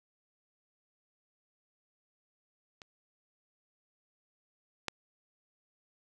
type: clicks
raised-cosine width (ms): 0.2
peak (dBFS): -30 / -15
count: 2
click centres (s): 2.818 / 4.883
effects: none